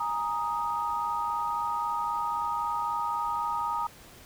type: chord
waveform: sine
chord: Ab suspended second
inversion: none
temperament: just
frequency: 830.6 / 934.4 / 1245.9 Hz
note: Ab5 / Bb5 / Eb6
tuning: 0 / +4 / +2 cents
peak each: -36 / -30 / -31 dBFS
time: 0-3.87 s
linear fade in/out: 5 ms
effects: pink hiss -51 dBFS RMS until 4.25 s